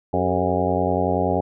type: harmonic tone with a mistuned harmonic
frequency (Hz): 90.5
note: F#2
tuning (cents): -38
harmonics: 1 / 2 / 3 / 4 / 5 / 6 / 7 / 8 / 9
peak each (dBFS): -27 / -27 / -27 / -27 / -27 / -27 / -27 / -27 / -27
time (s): 0.13-1.41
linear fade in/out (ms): 5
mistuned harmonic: 4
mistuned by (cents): +84
effects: none